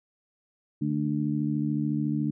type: harmonic tone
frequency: 73.9 Hz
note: D2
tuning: 11 cents sharp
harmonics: 2 / 3 / 4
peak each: -29 / -29 / -29 dBFS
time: 0.81-2.31 s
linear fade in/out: 10 ms
effects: none